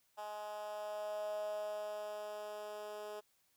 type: tone with high-pass filter sweep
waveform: 10% pulse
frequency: 210 Hz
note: G#3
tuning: 19 cents sharp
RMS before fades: -43 dBFS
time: 0.17-3.21 s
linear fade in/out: 20 ms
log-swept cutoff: 740 to 490 Hz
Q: 7.9
effects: white hiss -75 dBFS RMS until 3.56 s